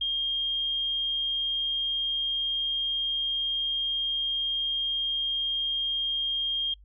sine tone, 3221 Hz, G7, 46 cents sharp, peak -25 dBFS, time 0.01-6.74 s, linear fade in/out 5 ms, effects noise-tail reverb RT60 0.1 s tail -26 dB re dry + added 50 Hz sine -50 dBFS peak until 6.84 s

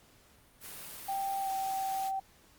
white noise, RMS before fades -45 dBFS, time 0.6-2.12 s, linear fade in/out 50 ms
sine tone with pitch glide, 784 to 773.2 Hz, G5 to G5, 0 to -24 cents, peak -31 dBFS, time 1.08-2.2 s, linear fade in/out 10 ms, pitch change -24 cents, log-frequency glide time 1.42-1.48 s
effects pink hiss -62 dBFS RMS until 2.58 s + Opus 48 kbps

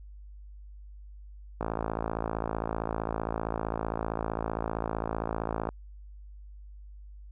click train, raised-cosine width 1 ms, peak -16 dBFS, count 227, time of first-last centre 1.61-5.689 s, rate 55.4 Hz, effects added 50 Hz sine -44 dBFS peak until 7.31 s

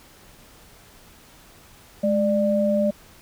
sine tone pair together, 210 / 594 Hz, G#3 / D5, +19 / +20 cents, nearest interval octave + tritone, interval 1801 cents, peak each -21 / -20 dBFS, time 2.03-2.91 s, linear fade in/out 10 ms, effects pink hiss -50 dBFS RMS until 3.21 s

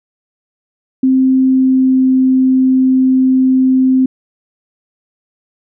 sine tone with pitch glide, 261.6 to 260.1 Hz, C4 to C4, 0 to -10 cents, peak -7 dBFS, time 1.03-4.06 s, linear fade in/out 5 ms, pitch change -10 cents, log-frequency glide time 1.47-2.1 s, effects none

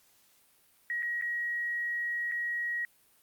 sine tone with dropouts, 1900 Hz, A#6, 33 cents sharp, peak -30 dBFS, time 0.9-2.85 s, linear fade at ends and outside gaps 1 ms, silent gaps 1.024-1.029 / 1.213-1.222 / 2.315-2.32 s, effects white hiss -65 dBFS RMS until 3.22 s + Opus 48 kbps

